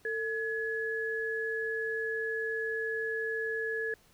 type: tone pair together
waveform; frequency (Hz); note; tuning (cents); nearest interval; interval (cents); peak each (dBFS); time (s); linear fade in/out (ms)
sine; 448.1 / 1694.3; A4 / G#6; +32 / +34; octave + major seventh; 2302; -34 / -33; 0.05-3.94; 2
effects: pink hiss -63 dBFS RMS until 4.13 s